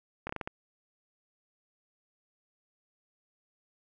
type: slowing click train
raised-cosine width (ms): 0.5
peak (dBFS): -20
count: 6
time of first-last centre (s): 0.27-0.475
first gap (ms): 24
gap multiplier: 1.27
effects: none

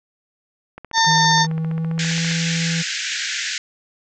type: click train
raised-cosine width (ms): 0.5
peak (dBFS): -20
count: 24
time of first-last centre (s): 0.78-2.313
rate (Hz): 15
type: harmonic tone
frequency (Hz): 904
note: A5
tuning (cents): +47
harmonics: 1 / 2 / 4 / 5 / 6 / 7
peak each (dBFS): -16 / -19 / -22 / -23 / -24 / -24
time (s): 0.93-1.47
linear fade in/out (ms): 50
type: tone with pitch glide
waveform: triangle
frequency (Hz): 160.2 to 165.85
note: E3 to E3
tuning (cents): -49 to +11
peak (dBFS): -18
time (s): 1.06-2.83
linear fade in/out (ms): 20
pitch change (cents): +60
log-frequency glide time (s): 1.56-2.22
type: band-pass noise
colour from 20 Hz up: pink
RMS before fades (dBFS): -25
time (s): 1.99-3.58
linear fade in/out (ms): 2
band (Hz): 1500 to 7400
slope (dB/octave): 96
effects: none

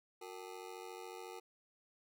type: ring-modulated tone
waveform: 25% pulse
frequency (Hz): 413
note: G#4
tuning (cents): -10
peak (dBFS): -40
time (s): 0.21-1.4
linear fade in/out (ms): 10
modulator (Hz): 47
effects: none

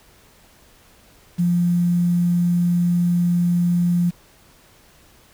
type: tone with quantisation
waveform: sine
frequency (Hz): 174.61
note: F3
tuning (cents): 0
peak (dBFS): -15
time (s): 1.38-4.11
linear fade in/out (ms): 20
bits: 7
effects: pink hiss -52 dBFS RMS until 5.33 s

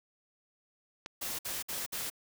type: click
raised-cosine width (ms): 0.2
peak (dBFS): -23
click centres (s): 1.061
type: noise bursts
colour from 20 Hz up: white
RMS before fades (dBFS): -37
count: 4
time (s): 1.21-2.101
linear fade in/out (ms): 10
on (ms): 180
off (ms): 57
effects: none

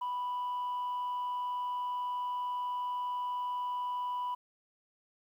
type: tone with amplitude modulation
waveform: sine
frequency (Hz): 987.8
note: B5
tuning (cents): 0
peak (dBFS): -29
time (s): 0.01-4.35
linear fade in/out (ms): 10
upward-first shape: sine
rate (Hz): 234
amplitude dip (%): 25
effects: tanh soft clip ceiling -31 dBFS + 11-bit

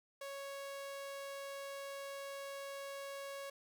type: tone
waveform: sawtooth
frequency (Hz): 554.4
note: C#5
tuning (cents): 0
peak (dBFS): -40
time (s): 0.21-3.5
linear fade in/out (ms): 5
effects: none

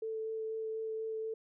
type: tone with vibrato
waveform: sine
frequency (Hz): 441.9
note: A4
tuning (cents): +7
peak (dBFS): -35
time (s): 0.02-1.34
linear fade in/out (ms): 5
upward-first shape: sine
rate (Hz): 4.1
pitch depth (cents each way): 9
effects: none

